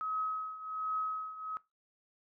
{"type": "tone with tremolo", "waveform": "sine", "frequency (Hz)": 1275, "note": "D#6", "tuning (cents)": 42, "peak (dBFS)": -30, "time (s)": [0.01, 1.57], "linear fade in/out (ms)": 0, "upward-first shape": "triangle", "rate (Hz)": 1.3, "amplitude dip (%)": 80, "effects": ["noise-tail reverb RT60 0.2 s tail -19 dB re dry"]}